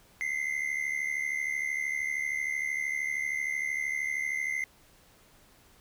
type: tone pair together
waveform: triangle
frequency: 2041 / 2114 Hz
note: C7 / C7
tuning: -44 / +17 cents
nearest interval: minor second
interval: 61 cents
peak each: -30 / -31 dBFS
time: 0.21-4.64 s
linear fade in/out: 0 ms
effects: pink hiss -60 dBFS RMS until 5.8 s